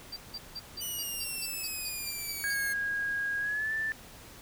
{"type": "tone bursts", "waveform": "triangle", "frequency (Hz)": 4699, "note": "D8", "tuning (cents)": 0, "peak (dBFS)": -35, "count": 12, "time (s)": [0.12, 2.542], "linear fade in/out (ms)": 10, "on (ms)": 46, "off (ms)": 170}
{"type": "exponential sweep", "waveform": "5% pulse", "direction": "down", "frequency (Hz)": [2979, 2134], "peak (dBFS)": -26, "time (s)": [0.8, 2.74], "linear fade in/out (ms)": 20}
{"type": "tone with pitch glide", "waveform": "sine", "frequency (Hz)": [1638, 1765.7], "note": ["G#6", "A6"], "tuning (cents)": [-24, 6], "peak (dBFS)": -29, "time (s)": [2.44, 3.92], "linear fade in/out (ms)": 0, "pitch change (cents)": 130, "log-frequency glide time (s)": [3.39, 3.73]}
{"effects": ["pink hiss -50 dBFS RMS until 4.41 s"]}